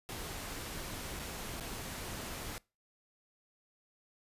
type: noise with dropouts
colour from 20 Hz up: pink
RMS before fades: -42 dBFS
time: 0.09-2.58 s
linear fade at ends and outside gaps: 0 ms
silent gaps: 1.192-1.196 / 1.599-1.607 s
effects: noise-tail reverb RT60 0.3 s tail -25 dB re dry + resampled to 32000 Hz